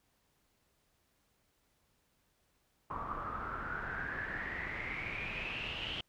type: noise with low-pass filter sweep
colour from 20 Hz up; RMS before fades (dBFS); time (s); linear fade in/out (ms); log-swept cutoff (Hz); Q
pink; -40; 2.9-6.01; 5; 1100 to 3100; 9.7
effects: pink hiss -75 dBFS RMS until 6.08 s